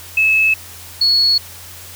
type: tone pair in turn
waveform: sine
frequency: 2598 / 4369 Hz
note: E7 / C#8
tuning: -26 / -26 cents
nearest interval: major sixth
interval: 900 cents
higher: second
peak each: -10 dBFS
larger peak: neither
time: 0.17-0.54 / 1.01-1.38 s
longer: neither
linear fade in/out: 5 ms
effects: added 88 Hz sine -41 dBFS peak until 1.95 s + white hiss -36 dBFS RMS until 1.95 s